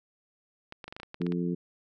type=clicks; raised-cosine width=0.3 ms; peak=-25 dBFS; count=11; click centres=0.724 / 0.842 / 0.88 / 0.925 / 0.965 / 1 / 1.032 / 1.144 / 1.217 / 1.266 / 1.322 s
type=harmonic tone; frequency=87.31 Hz; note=F2; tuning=in tune; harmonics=2 / 3 / 4 / 5; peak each=-29 / -34 / -35 / -39 dBFS; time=1.2-1.55 s; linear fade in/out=10 ms
effects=none